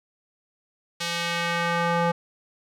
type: tone with band-pass filter sweep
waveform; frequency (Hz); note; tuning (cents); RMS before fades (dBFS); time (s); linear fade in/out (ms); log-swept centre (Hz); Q
square; 170.8; F3; -38; -25; 1-2.12; 10; 4200 to 820; 0.94
effects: none